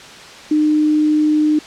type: tone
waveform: sine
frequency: 304.2 Hz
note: D#4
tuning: 39 cents flat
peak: -11 dBFS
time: 0.51-1.59 s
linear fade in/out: 5 ms
effects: white hiss -36 dBFS RMS until 1.66 s + low-pass 5000 Hz 12 dB/octave